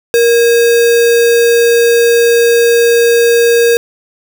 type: tone with sample-and-hold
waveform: sine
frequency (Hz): 469.2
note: A#4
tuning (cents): +11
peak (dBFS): -5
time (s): 0.14-3.77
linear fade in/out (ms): 0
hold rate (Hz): 2100
effects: none